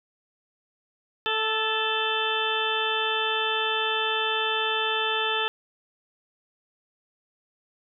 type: harmonic tone with a mistuned harmonic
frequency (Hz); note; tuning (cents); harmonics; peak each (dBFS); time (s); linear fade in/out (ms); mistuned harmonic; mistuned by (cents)
440; A4; 0; 1 / 2 / 3 / 4 / 6 / 7 / 8; -31 / -31 / -31 / -31 / -31 / -31 / -31; 1.26-5.48; 0; 4; -16
effects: none